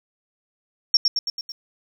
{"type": "tone with echo", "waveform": "sine", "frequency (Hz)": 5490, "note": "F8", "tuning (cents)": -31, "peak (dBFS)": -11, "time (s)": [0.94, 0.97], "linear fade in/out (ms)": 2, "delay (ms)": 110, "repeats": 5, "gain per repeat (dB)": -4, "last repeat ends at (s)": 1.52, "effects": ["8-bit"]}